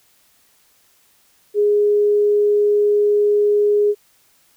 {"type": "tone", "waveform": "sine", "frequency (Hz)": 414.2, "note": "G#4", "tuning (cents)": -5, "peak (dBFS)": -12, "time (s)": [1.54, 3.95], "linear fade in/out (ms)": 50, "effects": ["white hiss -57 dBFS RMS until 4.56 s"]}